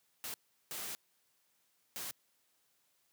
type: noise bursts at uneven times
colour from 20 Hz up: white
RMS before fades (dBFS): -42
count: 3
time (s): 0.24-0.34 / 0.71-0.95 / 1.96-2.11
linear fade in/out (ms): 0
effects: white hiss -75 dBFS RMS until 3.12 s + high-pass 100 Hz 12 dB/octave